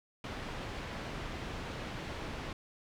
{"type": "low-pass noise", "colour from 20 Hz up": "pink", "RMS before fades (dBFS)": -41, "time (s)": [0.24, 2.53], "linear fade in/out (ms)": 2, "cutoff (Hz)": 3400, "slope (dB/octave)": 12, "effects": []}